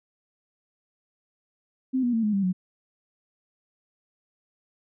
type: tone with pitch steps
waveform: sine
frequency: 260 / 242.6 / 226.3 / 211.2 / 197.04 / 183.85 Hz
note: C4 / B3 / A3 / G#3 / G3 / F#3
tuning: -11 / -31 / +49 / +29 / +9 / -11 cents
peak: -21 dBFS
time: 1.93-2.53 s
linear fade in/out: 20 ms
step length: 100 ms
effects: none